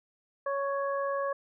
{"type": "harmonic tone", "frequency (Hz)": 556, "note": "C#5", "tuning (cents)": 5, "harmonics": [1, 2, 3], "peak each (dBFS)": [-30, -33, -40], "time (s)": [0.46, 1.33], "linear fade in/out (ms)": 5, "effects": []}